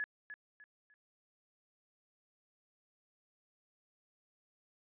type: tone with echo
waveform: sine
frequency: 1700 Hz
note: G#6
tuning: 40 cents sharp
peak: -34 dBFS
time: 0-0.04 s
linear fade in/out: 0 ms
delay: 300 ms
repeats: 3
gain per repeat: -10 dB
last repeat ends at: 0.94 s
effects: resampled to 8000 Hz